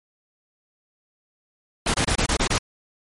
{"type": "noise bursts", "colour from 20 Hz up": "pink", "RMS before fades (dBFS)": -21, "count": 7, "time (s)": [1.86, 2.583], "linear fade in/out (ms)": 5, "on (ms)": 81, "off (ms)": 26, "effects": ["MP3 48 kbps"]}